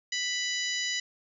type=harmonic tone; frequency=989 Hz; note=B5; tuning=2 cents sharp; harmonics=2 / 3 / 4 / 5 / 6 / 7; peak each=-33 / -35 / -36 / -37 / -38 / -38 dBFS; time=0.12-1 s; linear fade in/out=5 ms; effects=none